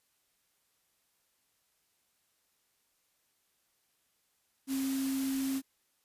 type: tone in noise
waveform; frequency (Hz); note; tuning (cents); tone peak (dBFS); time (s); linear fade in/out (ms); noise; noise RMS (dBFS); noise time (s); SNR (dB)
sine; 268.5; C4; +45; -30; 4.67-5.62; 50; white; -42; 4.67-5.62; +9
effects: white hiss -75 dBFS RMS until 6.04 s + resampled to 32000 Hz